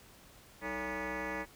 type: tone with frequency modulation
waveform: sine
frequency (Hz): 698.5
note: F5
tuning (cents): 0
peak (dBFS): -33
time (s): 0.61-1.46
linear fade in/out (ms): 50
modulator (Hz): 253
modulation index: 5.9
effects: tanh soft clip ceiling -33 dBFS + pink hiss -58 dBFS RMS until 1.55 s